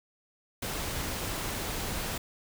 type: noise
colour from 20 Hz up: pink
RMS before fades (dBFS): -34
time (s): 0.62-2.18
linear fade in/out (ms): 5
effects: none